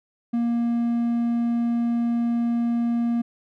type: tone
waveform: triangle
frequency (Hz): 235.3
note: A#3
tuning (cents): +16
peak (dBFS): -18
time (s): 0.33-3.22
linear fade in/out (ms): 10
effects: none